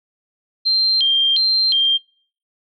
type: tone with vibrato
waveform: sine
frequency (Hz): 3637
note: A#7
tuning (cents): -43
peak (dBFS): -13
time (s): 0.65-1.98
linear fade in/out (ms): 20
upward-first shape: square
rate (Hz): 1.4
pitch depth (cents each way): 230
effects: noise-tail reverb RT60 0.5 s tail -24 dB re dry

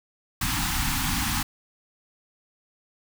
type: band-stop noise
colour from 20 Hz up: pink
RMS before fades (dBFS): -26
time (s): 0.41-1.43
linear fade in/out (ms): 5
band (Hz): 310 to 760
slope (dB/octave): 96
effects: none

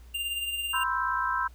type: tone with tremolo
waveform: square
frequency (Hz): 2794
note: F7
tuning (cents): 0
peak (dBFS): -28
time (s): 0.14-0.84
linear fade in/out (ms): 10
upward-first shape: triangle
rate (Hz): 18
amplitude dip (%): 50
type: chord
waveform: sine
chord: C major seventh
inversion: third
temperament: equal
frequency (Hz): 987.8 / 1046.5 / 1318.5 / 1568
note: B5 / C6 / E6 / G6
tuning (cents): 0 / 0 / 0 / 0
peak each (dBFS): -31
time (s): 0.73-1.48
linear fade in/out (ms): 10
effects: added 60 Hz sine -47 dBFS peak until 1.54 s + pink hiss -61 dBFS RMS until 1.54 s

